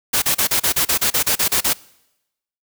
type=noise bursts; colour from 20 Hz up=white; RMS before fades=-17 dBFS; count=13; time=0.13-1.734 s; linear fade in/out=10 ms; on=92 ms; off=34 ms; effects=noise-tail reverb RT60 0.9 s tail -23 dB re dry